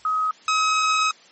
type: tone pair in turn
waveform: sine / sawtooth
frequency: 1266 / 1274.1 Hz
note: D#6 / D#6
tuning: +30 / +41 cents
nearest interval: unison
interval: 11 cents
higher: second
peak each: -19 / -14 dBFS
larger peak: second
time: 0.05-0.31 / 0.48-1.11 s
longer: second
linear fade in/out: 2 ms
effects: white hiss -50 dBFS RMS until 1.31 s + MP3 32 kbps